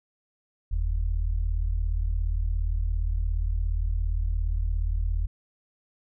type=tone pair together; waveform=sine; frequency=41.75 / 79 Hz; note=E1 / D#2; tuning=+23 / +27 cents; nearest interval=major seventh; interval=1104 cents; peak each=-24 / -29 dBFS; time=0.71-5.27 s; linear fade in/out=10 ms; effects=none